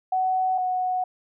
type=tone pair in turn; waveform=sine; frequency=748 / 736.9 Hz; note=F#5 / F#5; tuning=+19 / -7 cents; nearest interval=unison; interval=26 cents; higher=first; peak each=-20 / -22 dBFS; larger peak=first; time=0.12-0.58 / 0.58-1.04 s; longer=neither; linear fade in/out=5 ms; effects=none